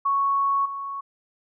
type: tone with level steps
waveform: sine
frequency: 1108.7 Hz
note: C#6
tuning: in tune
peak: -19 / -29 dBFS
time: 0.05-1.01 s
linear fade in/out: 10 ms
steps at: 0.65 s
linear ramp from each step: 10 ms
effects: none